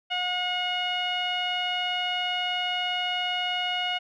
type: tone with low-pass filter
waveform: sawtooth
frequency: 723 Hz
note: F#5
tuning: 40 cents flat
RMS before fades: -28 dBFS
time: 0.1-3.99 s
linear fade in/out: 20 ms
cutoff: 2800 Hz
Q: 6.5
effects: none